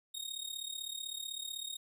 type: tone with amplitude modulation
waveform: sawtooth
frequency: 3729 Hz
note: A#7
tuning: in tune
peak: -33 dBFS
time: 0.14-1.77 s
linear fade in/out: 10 ms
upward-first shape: sine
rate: 35.9 Hz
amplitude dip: 80%
effects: none